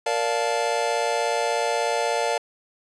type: chord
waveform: square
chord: Bb major seventh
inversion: none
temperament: just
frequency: 466.2 / 582.7 / 699.2 / 874.1 Hz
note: Bb4 / D5 / F5 / A5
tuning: 0 / -14 / +2 / -12 cents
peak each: -28 dBFS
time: 0.06-2.38 s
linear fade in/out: 5 ms
effects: resampled to 22050 Hz